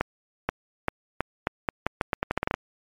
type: accelerating click train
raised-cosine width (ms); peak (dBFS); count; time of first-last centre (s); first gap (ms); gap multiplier
0.5; -8; 16; 0.01-2.541; 480; 0.82
effects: MP3 96 kbps

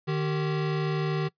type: tone pair together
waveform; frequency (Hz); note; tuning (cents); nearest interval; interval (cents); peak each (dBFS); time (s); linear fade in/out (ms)
square; 152.8 / 385.8; D#3 / G4; -31 / -28; octave + major third; 1603; -27 / -32; 0.07-1.29; 20
effects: noise-tail reverb RT60 0.1 s tail -21 dB re dry + resampled to 11025 Hz

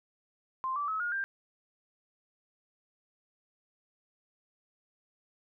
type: tone with pitch steps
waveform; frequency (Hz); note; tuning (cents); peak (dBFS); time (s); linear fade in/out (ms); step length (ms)
sine; 1046.5 / 1161.2 / 1288.4 / 1429.6 / 1586.2; C6 / D6 / E6 / F6 / G6; 0 / -20 / -40 / +40 / +20; -30; 0.64-1.24; 0; 120
effects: none

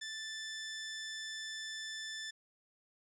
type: tone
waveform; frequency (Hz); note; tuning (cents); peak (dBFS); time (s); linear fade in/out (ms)
15% pulse; 1760; A6; 0; -34; 0.01-2.31; 10
effects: low-pass 8000 Hz 12 dB/octave

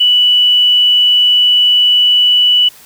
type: tone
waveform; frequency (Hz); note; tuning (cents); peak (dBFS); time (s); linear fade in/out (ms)
sine; 2960; F#7; 0; -6; 0-2.69; 10
effects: white hiss -40 dBFS RMS until 2.85 s

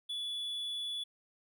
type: tone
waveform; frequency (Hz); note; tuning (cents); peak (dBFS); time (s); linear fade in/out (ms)
triangle; 3430; A7; -45; -34; 0.09-1.04; 10
effects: none

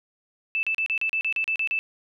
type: tone bursts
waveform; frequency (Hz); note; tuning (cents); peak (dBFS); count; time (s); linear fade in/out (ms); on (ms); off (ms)
sine; 2637; E7; 0; -22; 11; 0.55-1.79; 0; 80; 36
effects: none

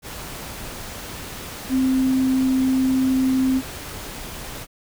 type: tone in noise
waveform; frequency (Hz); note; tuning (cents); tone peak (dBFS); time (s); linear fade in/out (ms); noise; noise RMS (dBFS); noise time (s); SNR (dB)
sine; 261.4; C4; -1; -16; 1.69-3.62; 50; pink; -34; 0.02-4.67; +15
effects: none

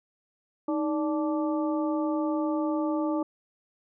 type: harmonic tone with a mistuned harmonic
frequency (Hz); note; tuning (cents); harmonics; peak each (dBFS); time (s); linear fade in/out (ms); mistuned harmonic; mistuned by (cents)
292; D4; -10; 1 / 2 / 3 / 4; -26 / -32 / -36 / -38; 0.68-3.23; 5; 1; +110
effects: none

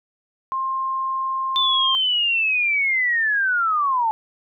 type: tone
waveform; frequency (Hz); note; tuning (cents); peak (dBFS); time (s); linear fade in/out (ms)
sine; 1059; C6; +21; -21; 0.52-1.95; 0
type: linear sweep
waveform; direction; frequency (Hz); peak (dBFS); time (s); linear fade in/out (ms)
sine; down; 3547 to 860; -17; 1.56-4.11; 0
effects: none

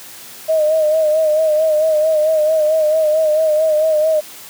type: tone with vibrato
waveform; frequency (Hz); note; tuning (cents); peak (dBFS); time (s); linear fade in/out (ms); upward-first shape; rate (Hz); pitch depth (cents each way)
sine; 622.3; D#5; 0; -11; 0.48-4.21; 20; sine; 4.5; 50
effects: white hiss -36 dBFS RMS until 4.49 s + high-pass 100 Hz 12 dB/octave

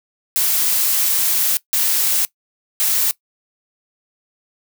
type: noise bursts at uneven times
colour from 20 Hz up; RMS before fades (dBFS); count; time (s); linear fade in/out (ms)
blue; -17; 3; 0.36-1.57 / 1.73-2.25 / 2.8-3.11; 0
effects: noise-tail reverb RT60 0.1 s tail -20 dB re dry

